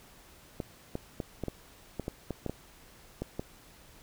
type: clicks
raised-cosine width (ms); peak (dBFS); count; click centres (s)
2; -20; 12; 0.602 / 0.954 / 1.202 / 1.437 / 1.483 / 1.997 / 2.081 / 2.307 / 2.463 / 2.496 / 3.22 / 3.395
effects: pink hiss -56 dBFS RMS until 4.02 s